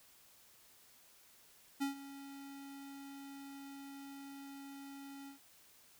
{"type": "tone with ADSR envelope", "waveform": "square", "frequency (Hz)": 277.2, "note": "C#4", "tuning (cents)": 0, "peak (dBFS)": -33, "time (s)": [1.8, 5.39], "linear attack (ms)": 22, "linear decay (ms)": 120, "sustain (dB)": -16, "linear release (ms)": 110, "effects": ["white hiss -64 dBFS RMS until 5.99 s"]}